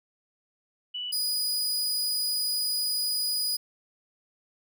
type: tone pair in turn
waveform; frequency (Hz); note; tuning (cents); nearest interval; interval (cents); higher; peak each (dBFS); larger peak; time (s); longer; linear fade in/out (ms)
sine / sawtooth; 2960 / 4938; F#7 / D#8; 0 / -14; major sixth; 886; second; -31 / -23; second; 0.94-1.12 / 1.12-3.57; second; 10
effects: none